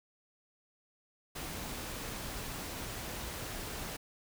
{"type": "noise", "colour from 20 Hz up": "pink", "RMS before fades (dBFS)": -41, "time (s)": [1.35, 3.97], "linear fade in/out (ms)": 10, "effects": []}